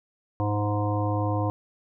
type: harmonic tone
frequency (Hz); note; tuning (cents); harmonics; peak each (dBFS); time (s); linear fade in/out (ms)
103.83; G#2; 0; 1 / 3 / 5 / 7 / 9 / 10; -25 / -30 / -32 / -33 / -35 / -35; 0.4-1.5; 0
effects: none